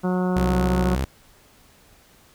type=harmonic tone; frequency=182.4 Hz; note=F#3; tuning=24 cents flat; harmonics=1 / 2 / 3 / 4 / 5 / 6 / 7 / 8; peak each=-21 / -27 / -31 / -33 / -35 / -37 / -38 / -39 dBFS; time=0.03-0.96 s; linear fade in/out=20 ms
type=tone with vibrato; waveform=sawtooth; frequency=65.41 Hz; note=C2; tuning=in tune; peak=-18 dBFS; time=0.36-1.05 s; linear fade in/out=5 ms; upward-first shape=sine; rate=8.1 Hz; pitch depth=45 cents each way
effects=pink hiss -54 dBFS RMS until 2.34 s